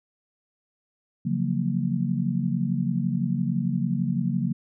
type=chord; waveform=sine; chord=Gb major seventh; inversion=second; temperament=just; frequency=138.75 / 173.43 / 185 / 231.2 Hz; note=Db3 / F3 / Gb3 / Bb3; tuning=+2 / -12 / 0 / -14 cents; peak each=-28 dBFS; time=1.25-4.53 s; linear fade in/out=10 ms; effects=none